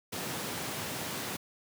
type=high-pass noise; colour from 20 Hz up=pink; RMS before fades=-37 dBFS; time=0.12-1.37 s; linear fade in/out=10 ms; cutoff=110 Hz; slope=24 dB/octave; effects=none